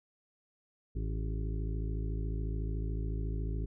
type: harmonic tone with a mistuned harmonic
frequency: 53.9 Hz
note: A1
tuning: 35 cents flat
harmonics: 1 / 2 / 3 / 5 / 6 / 7 / 8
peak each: -33 / -39 / -43 / -47 / -49 / -50 / -51 dBFS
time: 0.95-3.66 s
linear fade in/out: 10 ms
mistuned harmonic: 8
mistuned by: -61 cents
effects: none